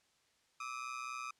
30% pulse ring-modulated tone, 1235 Hz, D#6, 13 cents flat, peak -35 dBFS, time 0.6-1.31 s, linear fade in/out 5 ms, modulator 62.1 Hz, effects white hiss -73 dBFS RMS until 1.39 s + low-pass 7000 Hz 12 dB/octave

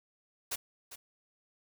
white noise with echo, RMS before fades -35 dBFS, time 0.51-0.56 s, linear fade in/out 10 ms, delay 400 ms, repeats 1, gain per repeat -12 dB, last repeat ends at 0.96 s, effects none

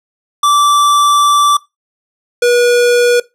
square tone pair in turn, 1165 / 483.8 Hz, D6 / B4, -14 / -36 cents, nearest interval octave + minor third, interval 1522 cents, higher first, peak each -8 dBFS, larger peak neither, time 0.43-1.57 / 2.42-3.2 s, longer first, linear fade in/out 5 ms, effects noise-tail reverb RT60 0.2 s tail -19 dB re dry + low-pass 11000 Hz 12 dB/octave

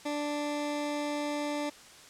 20% pulse tone, 293.7 Hz, D4, in tune, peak -26 dBFS, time 0.05-1.7 s, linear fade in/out 10 ms, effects white hiss -52 dBFS RMS until 2.09 s + low-pass 8000 Hz 12 dB/octave

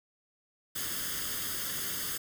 white noise with comb filter, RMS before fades -35 dBFS, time 0.75-2.18 s, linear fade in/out 10 ms, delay 0.61 ms, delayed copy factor +0.7, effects none

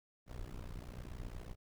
brown noise with amplitude modulation, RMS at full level -42 dBFS, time 0.26-1.56 s, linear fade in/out 50 ms, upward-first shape sine, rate 60.8 Hz, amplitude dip 95%, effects none

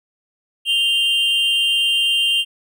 triangle tone pair together, 2801 / 3144 Hz, F7 / G7, +4 / +4 cents, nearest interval major second, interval 200 cents, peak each -16 dBFS, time 0.65-2.45 s, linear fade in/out 50 ms, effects none

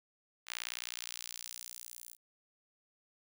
sawtooth tone with high-pass filter sweep, 59.5 Hz, A#1, 36 cents sharp, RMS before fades -45 dBFS, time 0.46-2.17 s, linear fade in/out 50 ms, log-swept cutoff 2000 to 11000 Hz, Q 0.88, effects none

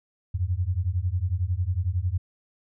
sine beating tone pair, 85 / 96 Hz, F2 / G2, -46 / -36 cents, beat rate 11 Hz, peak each -26 dBFS, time 0.34-2.18 s, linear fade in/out 10 ms, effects none

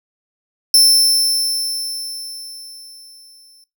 sawtooth tone with exponential decay, 5330 Hz, E8, 18 cents sharp, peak -4 dBFS, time 0.74-3.64 s, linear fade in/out 2 ms, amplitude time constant 630 ms, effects noise-tail reverb RT60 0.2 s tail -19 dB re dry

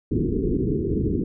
white low-pass noise, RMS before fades -23 dBFS, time 0.11-1.24 s, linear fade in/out 5 ms, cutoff 430 Hz, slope 96 dB/octave, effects none

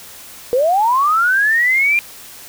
sine linear sweep, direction up, 469.7 to 2413 Hz, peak -11 dBFS, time 0.53-1.99 s, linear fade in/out 0 ms, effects white hiss -37 dBFS RMS until 2.48 s

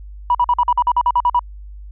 sine tone bursts, 973 Hz, B5, 26 cents flat, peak -10 dBFS, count 12, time 0.3-1.393 s, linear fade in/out 2 ms, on 48 ms, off 47 ms, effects tanh soft clip ceiling -6 dBFS + added 50 Hz sine -32 dBFS peak until 1.91 s

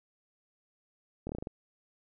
slowing click train, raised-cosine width 2 ms, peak -24 dBFS, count 7, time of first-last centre 1.27-1.471 s, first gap 23 ms, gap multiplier 1.15, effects none

